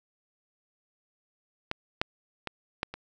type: clicks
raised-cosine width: 0.3 ms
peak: -14 / -9 / -17 / -12 / -22 dBFS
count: 5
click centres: 1.714 / 2.015 / 2.473 / 2.831 / 2.94 s
effects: none